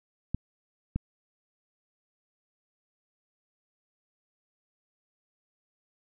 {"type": "clicks", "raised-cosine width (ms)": 5, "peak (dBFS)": -16, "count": 2, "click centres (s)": [0.346, 0.96], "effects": []}